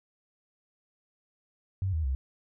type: tone with pitch steps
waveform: sine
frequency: 95.5 / 79.38 / 65.99 Hz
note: G2 / D#2 / C2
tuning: -45 / +35 / +15 cents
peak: -26 dBFS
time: 1.82-2.15 s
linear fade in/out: 0 ms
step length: 110 ms
effects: none